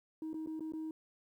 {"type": "tone with dropouts", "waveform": "sine", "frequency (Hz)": 316, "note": "D#4", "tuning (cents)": 27, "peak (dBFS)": -36, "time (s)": [0.22, 0.91], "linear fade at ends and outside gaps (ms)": 2, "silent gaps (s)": [[0.332, 0.342], [0.462, 0.472], [0.595, 0.606], [0.722, 0.735]], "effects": ["tanh soft clip ceiling -36 dBFS", "12-bit"]}